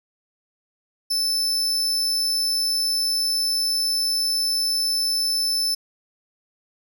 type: tone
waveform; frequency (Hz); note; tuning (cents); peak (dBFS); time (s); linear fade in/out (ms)
40% pulse; 5274; E8; 0; -19; 1.1-5.75; 10
effects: none